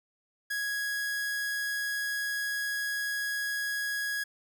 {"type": "tone", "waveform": "45% pulse", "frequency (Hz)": 1661.2, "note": "G#6", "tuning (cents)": 0, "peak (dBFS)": -30, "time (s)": [0.5, 4.24], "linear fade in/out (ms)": 10, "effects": []}